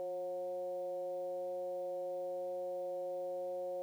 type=tone with frequency modulation; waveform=sine; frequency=542 Hz; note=C#5; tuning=39 cents flat; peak=-37 dBFS; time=0-3.82 s; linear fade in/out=0 ms; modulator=185 Hz; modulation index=0.57; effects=11-bit